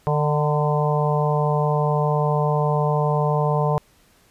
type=harmonic tone with a mistuned harmonic; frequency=149.6 Hz; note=D3; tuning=32 cents sharp; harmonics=1 / 3 / 4 / 5 / 6 / 7; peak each=-20 / -25 / -26 / -27 / -28 / -28 dBFS; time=0.07-3.78 s; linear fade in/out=0 ms; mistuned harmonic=7; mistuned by=-41 cents; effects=pink hiss -57 dBFS RMS until 4.3 s + resampled to 32000 Hz